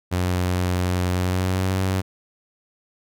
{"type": "tone with pitch glide", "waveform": "sawtooth", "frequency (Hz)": [90.3, 94.52], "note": ["F#2", "F#2"], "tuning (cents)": [-42, 37], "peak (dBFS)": -16, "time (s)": [0.11, 2.02], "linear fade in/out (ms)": 20, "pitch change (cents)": 79, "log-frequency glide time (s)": [1.11, 1.72], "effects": []}